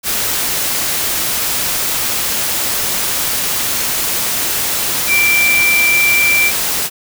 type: tone in noise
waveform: sine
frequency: 2349 Hz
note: D7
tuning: in tune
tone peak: -10 dBFS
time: 5.07-6.52 s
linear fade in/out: 50 ms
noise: white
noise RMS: -17 dBFS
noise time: 0.03-6.9 s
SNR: +4 dB
effects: none